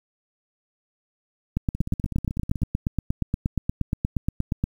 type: two click trains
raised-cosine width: 5 ms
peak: -17 / -10 dBFS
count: 15 / 27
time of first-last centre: 1.75-2.62 / 1.57-4.64 s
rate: 16.1 / 8.47 Hz
effects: 8-bit